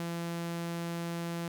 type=tone; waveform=sawtooth; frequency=169.6 Hz; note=E3; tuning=50 cents sharp; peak=-30 dBFS; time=0-1.48 s; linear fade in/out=0 ms; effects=none